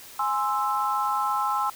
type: chord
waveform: sine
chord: Ab augmented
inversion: none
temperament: equal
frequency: 830.6 / 1046.5 / 1318.5 Hz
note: Ab5 / C6 / E6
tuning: 0 / 0 / 0 cents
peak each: -27 dBFS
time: 0.19-1.7 s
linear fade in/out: 5 ms
effects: white hiss -45 dBFS RMS until 1.75 s